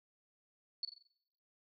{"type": "tone with echo", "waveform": "sine", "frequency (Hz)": 4435, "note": "C#8", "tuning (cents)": 0, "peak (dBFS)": -34, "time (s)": [0.83, 0.85], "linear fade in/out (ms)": 2, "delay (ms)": 44, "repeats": 5, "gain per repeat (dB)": -7, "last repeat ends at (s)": 1.07, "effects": ["noise-tail reverb RT60 0.9 s tail -25 dB re dry"]}